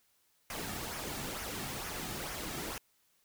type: noise with flanger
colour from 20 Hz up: pink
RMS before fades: -40 dBFS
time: 0.5-2.78 s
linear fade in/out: 2 ms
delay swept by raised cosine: 0.24 to 2.04 ms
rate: 2.2 Hz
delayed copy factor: -0.5
effects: white hiss -72 dBFS RMS until 3.24 s